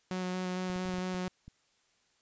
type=tone with vibrato; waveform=sawtooth; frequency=183.3 Hz; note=F#3; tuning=16 cents flat; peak=-29 dBFS; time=0.11-1.28 s; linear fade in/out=0 ms; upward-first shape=square; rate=4.4 Hz; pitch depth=10 cents each way
type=clicks; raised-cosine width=5 ms; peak=-36 dBFS; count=8; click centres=0.7 / 0.76 / 0.856 / 0.891 / 0.94 / 0.984 / 1.145 / 1.48 s
effects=white hiss -71 dBFS RMS until 2.21 s + resampled to 16000 Hz